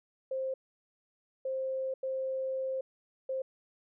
sine tone bursts at uneven times, 527 Hz, C5, 12 cents sharp, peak -31 dBFS, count 4, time 0.31-0.54 / 1.45-1.94 / 2.03-2.81 / 3.29-3.42 s, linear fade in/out 5 ms, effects none

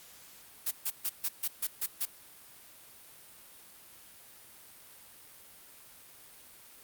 blue noise bursts, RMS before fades -31 dBFS, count 8, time 0.66-2.056 s, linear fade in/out 10 ms, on 52 ms, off 140 ms, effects white hiss -54 dBFS RMS until 6.83 s + Opus 48 kbps

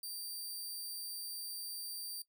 15% pulse tone, 4683 Hz, D8, 6 cents flat, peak -35 dBFS, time 0.03-2.22 s, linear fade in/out 2 ms, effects noise-tail reverb RT60 0.1 s tail -18 dB re dry

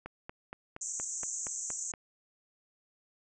click train, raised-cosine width 0.5 ms, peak -26 dBFS, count 9, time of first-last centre 0.06-1.938 s, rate 4.26 Hz
pink band-pass noise, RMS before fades -38 dBFS, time 0.81-1.92 s, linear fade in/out 5 ms, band 6200 to 7800 Hz, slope 96 dB/octave
effects none

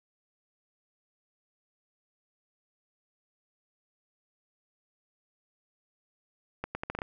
accelerating click train, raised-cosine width 0.5 ms, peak -18 dBFS, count 7, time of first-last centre 6.64-7.019 s, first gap 110 ms, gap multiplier 0.77, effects none

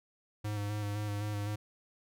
square tone with vibrato, 103.83 Hz, G#2, in tune, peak -34 dBFS, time 0.44-1.56 s, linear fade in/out 10 ms, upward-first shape square, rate 3.9 Hz, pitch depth 23 cents each way, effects none

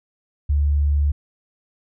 sine tone, 72.5 Hz, D2, 22 cents flat, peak -15 dBFS, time 0.49-1.12 s, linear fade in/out 10 ms, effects none

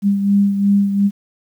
sine beating tone pair, 200 / 202.8 Hz, G3 / G#3, +35 / -41 cents, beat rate 2.8 Hz, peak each -12 / -20 dBFS, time 0.02-1.11 s, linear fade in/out 50 ms, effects 8-bit

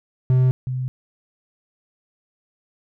triangle / sine tone pair in turn, 128.3 / 128.3 Hz, C3 / C3, -34 / -34 cents, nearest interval unison, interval 0 cents, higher neither, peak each -11 / -22 dBFS, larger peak first, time 0.3-0.51 / 0.67-0.88 s, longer neither, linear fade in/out 0 ms, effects none

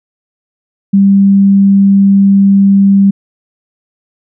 sine tone, 197.2 Hz, G3, 11 cents sharp, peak -3 dBFS, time 0.93-3.11 s, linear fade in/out 10 ms, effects none

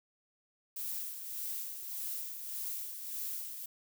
violet noise with tremolo, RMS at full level -38 dBFS, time 0.76-3.66 s, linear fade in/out 5 ms, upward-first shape sine, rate 1.7 Hz, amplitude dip 50%, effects none

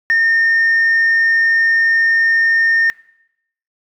sine tone, 1823 Hz, A#6, 39 cents flat, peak -8 dBFS, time 0.1-2.9 s, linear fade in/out 0 ms, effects noise-tail reverb RT60 0.8 s tail -22 dB re dry + tanh soft clip ceiling -8 dBFS

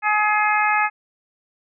harmonic tone, 422.4 Hz, G#4, 29 cents sharp, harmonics 2 / 3 / 4 / 5 / 6, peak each -20 / -22 / -23 / -24 / -25 dBFS, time 0.02-0.9 s, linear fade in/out 50 ms, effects none

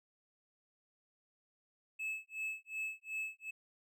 triangle tone with tremolo, 2600 Hz, E7, 24 cents flat, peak -34 dBFS, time 1.99-3.51 s, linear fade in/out 10 ms, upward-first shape sine, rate 2.7 Hz, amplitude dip 100%, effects none

